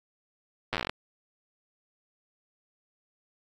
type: slowing click train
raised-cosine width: 0.3 ms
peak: -13 dBFS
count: 12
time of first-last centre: 0.73-0.895 s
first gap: 8 ms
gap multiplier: 1.12
effects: AAC 64 kbps